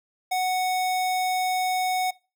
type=tone; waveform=square; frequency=740 Hz; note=F#5; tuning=in tune; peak=-23 dBFS; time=0.31-2.11 s; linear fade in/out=10 ms; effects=noise-tail reverb RT60 0.3 s tail -22 dB re dry